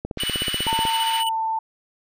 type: click train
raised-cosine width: 2 ms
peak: -15 dBFS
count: 14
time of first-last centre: 0.05-0.852 s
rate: 16.2 Hz
type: band-pass noise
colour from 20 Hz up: white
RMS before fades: -32 dBFS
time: 0.17-1.24 s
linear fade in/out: 50 ms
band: 1300 to 3900 Hz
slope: 24 dB/octave
type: tone with tremolo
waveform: square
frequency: 2960 Hz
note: F#7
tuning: in tune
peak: -23 dBFS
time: 0.2-1.29 s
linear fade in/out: 2 ms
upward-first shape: square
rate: 15 Hz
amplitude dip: 50%
type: tone with pitch glide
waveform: sine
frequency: 903 to 890.6 Hz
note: A5 to A5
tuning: +45 to +21 cents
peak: -21 dBFS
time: 0.67-1.59 s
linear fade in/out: 5 ms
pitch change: -24 cents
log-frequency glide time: 1.19-1.41 s
effects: none